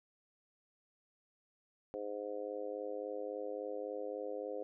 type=harmonic tone; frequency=103.6 Hz; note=G#2; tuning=4 cents flat; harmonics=3 / 4 / 5 / 6 / 7; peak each=-48 / -44 / -41 / -50 / -52 dBFS; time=1.94-4.63 s; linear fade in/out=0 ms; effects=none